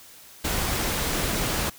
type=noise; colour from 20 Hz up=pink; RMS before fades=-26 dBFS; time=0.44-1.7 s; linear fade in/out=10 ms; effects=white hiss -48 dBFS RMS until 1.78 s